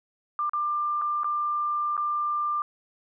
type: tone with dropouts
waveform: sine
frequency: 1191 Hz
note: D6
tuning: 24 cents sharp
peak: -24 dBFS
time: 0.39-2.62 s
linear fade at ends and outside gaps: 1 ms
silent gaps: 0.495-0.534 / 1.015-1.019 / 1.234-1.244 / 1.968-1.977 s
effects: none